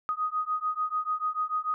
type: beating tone pair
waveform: sine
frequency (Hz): 1244.5 / 1251.3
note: D#6 / D#6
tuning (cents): 0 / +9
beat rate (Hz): 6.8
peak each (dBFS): -30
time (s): 0.09-1.74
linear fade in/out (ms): 0
effects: none